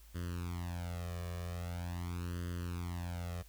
sawtooth tone with flanger, 87.31 Hz, F2, in tune, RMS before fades -40 dBFS, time 0.14-3.43 s, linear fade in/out 20 ms, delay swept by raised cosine 0.63 to 1.73 ms, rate 0.43 Hz, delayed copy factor +1, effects added 53 Hz sine -55 dBFS peak until 3.48 s + white hiss -64 dBFS RMS until 3.48 s

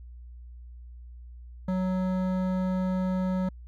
triangle tone with hard clipping, 185.5 Hz, F#3, 5 cents sharp, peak -27 dBFS, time 1.68-3.49 s, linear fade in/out 5 ms, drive 17 dB, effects added 60 Hz sine -42 dBFS peak until 3.67 s

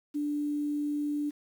sine tone with quantisation, 293.7 Hz, D4, in tune, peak -28 dBFS, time 0.14-1.31 s, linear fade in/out 20 ms, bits 9, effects none

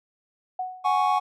sine tone with exponential decay, 740 Hz, F#5, in tune, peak -24 dBFS, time 0.59-1.02 s, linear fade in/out 5 ms, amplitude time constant 93 ms
triangle chord, F# suspended second, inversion none, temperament equal, 740 / 830.6 / 1108.7 Hz, F#5 / G#5 / C#6, 0 / 0 / 0 cents, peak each -22 dBFS, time 0.84-1.2 s, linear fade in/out 20 ms
effects none

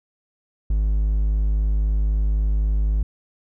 triangle tone, 51.91 Hz, G#1, in tune, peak -15 dBFS, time 0.7-3.03 s, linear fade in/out 5 ms, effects none

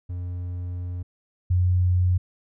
triangle / sine tone pair in turn, 89 / 90.29 Hz, F2 / F#2, +33 / -42 cents, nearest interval unison, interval 25 cents, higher second, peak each -26 / -17 dBFS, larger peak second, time 0.09-1.03 / 1.5-2.18 s, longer first, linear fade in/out 10 ms, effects none

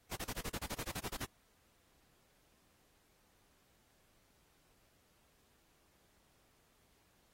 pink noise bursts, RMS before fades -41 dBFS, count 14, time 0.11-1.254 s, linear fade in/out 10 ms, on 52 ms, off 32 ms, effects pink hiss -72 dBFS RMS until 7.33 s + AAC 48 kbps

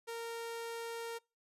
sawtooth tone, 462.2 Hz, A#4, 15 cents flat, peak -36 dBFS, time 0.07-1.19 s, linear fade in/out 20 ms, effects noise-tail reverb RT60 0.3 s tail -26 dB re dry + resampled to 32000 Hz

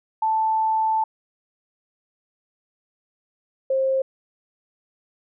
sine tone pair in turn, 880 / 531.5 Hz, A5 / C5, 0 / +27 cents, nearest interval major sixth, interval 873 cents, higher first, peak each -18 dBFS, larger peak neither, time 0.22-1.04 / 3.7-4.02 s, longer first, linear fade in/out 5 ms, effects none

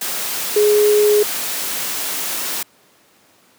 sine tone in noise, 418.2 Hz, G#4, 12 cents sharp, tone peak -10 dBFS, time 0.56-1.23 s, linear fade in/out 5 ms, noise white, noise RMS -23 dBFS, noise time 0.01-2.63 s, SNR +10 dB, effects pink hiss -53 dBFS RMS until 3.58 s + high-pass 200 Hz 12 dB/octave

